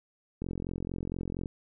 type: click train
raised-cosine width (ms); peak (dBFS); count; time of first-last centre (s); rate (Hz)
3; -22; 47; 0.42-1.458; 44.3
effects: none